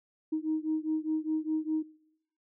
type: beating tone pair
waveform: sine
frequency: 311.1 / 316 Hz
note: D#4 / D#4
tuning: 0 / +27 cents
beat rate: 4.9 Hz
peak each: -31 dBFS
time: 0.32-1.83 s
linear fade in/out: 10 ms
effects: noise-tail reverb RT60 0.9 s tail -22 dB re dry + tanh soft clip ceiling -21 dBFS